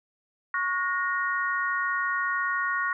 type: chord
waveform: sine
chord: F# major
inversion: second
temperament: equal with one note detuned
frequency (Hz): 1108.7 / 1442.8 / 1864.7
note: C#6 / F#6 / A#6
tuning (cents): 0 / -44 / 0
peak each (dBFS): -29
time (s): 0.54-2.93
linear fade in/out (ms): 2
effects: none